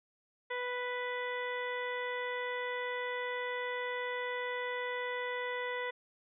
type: harmonic tone with a mistuned harmonic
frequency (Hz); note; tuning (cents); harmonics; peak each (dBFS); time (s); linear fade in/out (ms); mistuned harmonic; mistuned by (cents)
493.9; B4; 0; 1 / 2 / 3 / 4 / 5 / 6 / 7; -38 / -41 / -45 / -39 / -53 / -54 / -50; 0.5-5.91; 10; 6; +17
effects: none